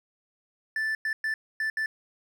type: tone bursts at uneven times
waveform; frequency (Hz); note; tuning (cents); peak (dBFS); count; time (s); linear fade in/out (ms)
triangle; 1760; A6; 0; -24; 5; 0.76-0.95 / 1.05-1.13 / 1.24-1.34 / 1.6-1.7 / 1.77-1.86; 2
effects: none